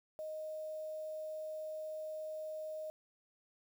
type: tone with quantisation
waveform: sine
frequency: 622.3 Hz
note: D#5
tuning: in tune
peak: -40 dBFS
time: 0.19-2.9 s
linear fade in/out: 0 ms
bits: 10
effects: none